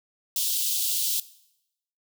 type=high-pass noise; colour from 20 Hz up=white; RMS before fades=-26 dBFS; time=0.36-1.2 s; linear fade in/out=2 ms; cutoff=3000 Hz; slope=48 dB/octave; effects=noise-tail reverb RT60 0.8 s tail -18 dB re dry